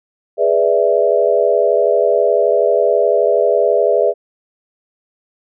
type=chord; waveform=sine; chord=E dominant seventh; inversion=first; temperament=equal; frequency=415.3 / 493.9 / 587.3 / 659.3 Hz; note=G#4 / B4 / D5 / E5; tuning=0 / 0 / 0 / 0 cents; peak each=-16 dBFS; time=0.37-4.14 s; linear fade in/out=50 ms; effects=none